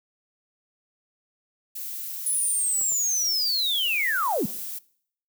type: noise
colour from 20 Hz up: violet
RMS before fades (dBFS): -34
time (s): 1.75-4.79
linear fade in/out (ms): 10
type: linear sweep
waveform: sine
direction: down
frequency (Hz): 10240 to 152.8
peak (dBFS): -22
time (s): 2.26-4.46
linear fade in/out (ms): 5
type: clicks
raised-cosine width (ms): 1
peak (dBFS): -30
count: 2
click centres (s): 2.813 / 2.921
effects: noise-tail reverb RT60 0.6 s tail -21 dB re dry

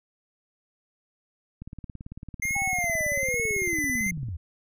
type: click train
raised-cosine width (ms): 5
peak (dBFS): -26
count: 49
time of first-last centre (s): 1.62-4.287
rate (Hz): 18
type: tone with vibrato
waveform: square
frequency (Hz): 2093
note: C7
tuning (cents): 0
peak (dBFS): -26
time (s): 2.42-4.11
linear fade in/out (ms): 5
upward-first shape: sine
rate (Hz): 1.2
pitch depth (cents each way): 82
type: linear sweep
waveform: sine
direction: down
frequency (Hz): 813 to 72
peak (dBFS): -30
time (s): 2.55-4.37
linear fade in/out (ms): 10
effects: none

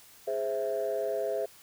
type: chord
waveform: sine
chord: Ab augmented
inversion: none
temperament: equal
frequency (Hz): 415.3 / 523.3 / 659.3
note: Ab4 / C5 / E5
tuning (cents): 0 / 0 / 0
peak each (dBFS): -32 / -32 / -31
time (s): 0.27-1.46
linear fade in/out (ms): 10
effects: tanh soft clip ceiling -22 dBFS + white hiss -55 dBFS RMS until 1.62 s

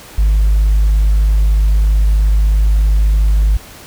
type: tone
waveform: sine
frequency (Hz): 51.6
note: G#1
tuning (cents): -10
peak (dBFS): -6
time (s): 0.18-3.57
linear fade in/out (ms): 5
effects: tanh soft clip ceiling -6 dBFS + pink hiss -36 dBFS RMS until 3.86 s

